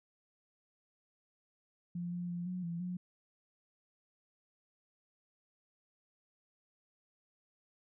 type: tone with pitch steps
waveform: sine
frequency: 174.2 / 175.9 / 174.1 / 181.7 / 169.7 / 179.8 Hz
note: F3 / F3 / F3 / F#3 / F3 / F#3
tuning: -4 / +13 / -5 / -31 / -49 / -49 cents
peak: -36 dBFS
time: 1.95-2.97 s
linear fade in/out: 5 ms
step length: 170 ms
effects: none